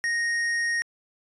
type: tone with tanh clipping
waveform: sine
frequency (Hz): 1864.7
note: A#6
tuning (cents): 0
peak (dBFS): -25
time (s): 0.04-0.82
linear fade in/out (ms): 0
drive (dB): 12
effects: resampled to 24000 Hz

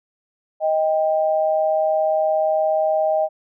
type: tone pair together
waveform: sine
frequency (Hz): 627 / 790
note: D#5 / G5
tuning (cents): +13 / +13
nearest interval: major third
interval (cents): 400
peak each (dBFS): -17 / -22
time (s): 0.6-3.29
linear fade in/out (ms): 50
effects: none

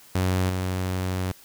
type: tone with level steps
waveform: sawtooth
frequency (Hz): 92.5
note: F#2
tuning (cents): 0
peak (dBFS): -17 / -21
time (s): 0.15-1.32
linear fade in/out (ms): 5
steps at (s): 0.49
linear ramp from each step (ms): 10
effects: white hiss -51 dBFS RMS until 1.44 s

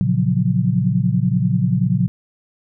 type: chord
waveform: sine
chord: Gb major seventh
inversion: first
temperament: equal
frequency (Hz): 116.54 / 138.59 / 174.61 / 185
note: Bb2 / Db3 / F3 / Gb3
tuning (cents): 0 / 0 / 0 / 0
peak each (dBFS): -20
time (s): 0.01-2.08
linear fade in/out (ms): 0
effects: none

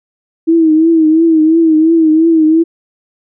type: tone with vibrato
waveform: sine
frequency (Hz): 321.3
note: E4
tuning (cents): -44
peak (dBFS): -5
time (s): 0.47-2.64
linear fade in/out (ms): 20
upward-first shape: triangle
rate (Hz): 2.9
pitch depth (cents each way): 75
effects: none

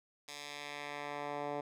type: tone with band-pass filter sweep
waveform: 10% pulse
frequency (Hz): 145.4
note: D3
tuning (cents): -17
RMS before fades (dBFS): -42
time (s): 0.28-1.61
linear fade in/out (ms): 5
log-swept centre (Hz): 5200 to 620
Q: 0.87
effects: none

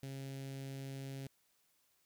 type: tone with notch filter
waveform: sawtooth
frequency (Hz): 135.6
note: C#3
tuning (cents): -38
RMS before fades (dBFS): -45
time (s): 0.03-1.27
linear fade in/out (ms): 0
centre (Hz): 1100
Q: 0.75
effects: white hiss -75 dBFS RMS until 2.05 s

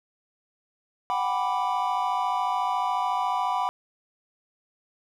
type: chord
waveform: triangle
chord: G major seventh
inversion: third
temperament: equal with one note detuned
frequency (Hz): 740 / 794 / 987.8 / 1174.7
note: F#5 / G5 / B5 / D6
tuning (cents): 0 / +22 / 0 / 0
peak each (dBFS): -27 / -29 / -25 / -30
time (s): 1.1-3.69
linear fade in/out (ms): 0
effects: none

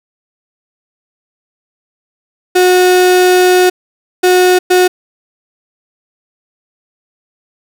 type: tone bursts at uneven times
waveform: 35% pulse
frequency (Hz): 364.4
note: F#4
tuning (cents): -26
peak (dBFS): -4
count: 3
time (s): 2.55-3.7 / 4.23-4.59 / 4.7-4.88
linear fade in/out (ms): 10
effects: none

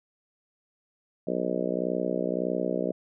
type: harmonic tone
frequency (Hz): 61.74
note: B1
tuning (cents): 0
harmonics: 3 / 4 / 5 / 6 / 7 / 8 / 9 / 10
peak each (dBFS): -34 / -34 / -34 / -34 / -34 / -34 / -34 / -34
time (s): 1.27-2.92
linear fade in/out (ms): 5
effects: none

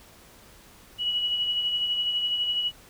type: tone with tremolo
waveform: sine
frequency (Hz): 2928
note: F#7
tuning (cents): -19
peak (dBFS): -22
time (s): 0.98-2.72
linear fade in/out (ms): 50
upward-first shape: sine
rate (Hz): 12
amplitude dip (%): 40
effects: pink hiss -52 dBFS RMS until 2.89 s

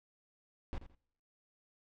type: noise with echo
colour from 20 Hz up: brown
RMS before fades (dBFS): -38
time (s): 0.73-0.78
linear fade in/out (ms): 0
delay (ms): 84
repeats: 2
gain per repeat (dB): -12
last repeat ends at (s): 0.948
effects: noise-tail reverb RT60 0.7 s tail -26 dB re dry + low-pass 4000 Hz 12 dB/octave

